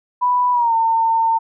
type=tone with pitch glide; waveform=sine; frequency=987.8 to 905.8 Hz; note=B5 to A#5; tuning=0 to -50 cents; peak=-13 dBFS; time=0.21-1.39 s; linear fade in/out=20 ms; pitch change=-150 cents; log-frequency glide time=0.52-0.74 s; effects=none